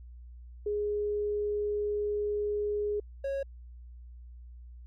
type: tone pair in turn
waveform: sine / triangle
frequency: 415.3 / 549.1 Hz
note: G#4 / C#5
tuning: 0 / -17 cents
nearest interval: perfect fourth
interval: 483 cents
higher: second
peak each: -28 dBFS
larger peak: neither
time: 0.66-3 / 3.24-3.43 s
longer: first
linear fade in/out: 5 ms
effects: added 60 Hz sine -45 dBFS peak until 4.86 s